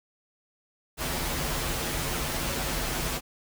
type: noise with comb filter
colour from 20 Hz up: pink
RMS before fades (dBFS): -30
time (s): 0.97-3.21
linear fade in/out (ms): 50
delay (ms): 10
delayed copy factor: -0.7
effects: none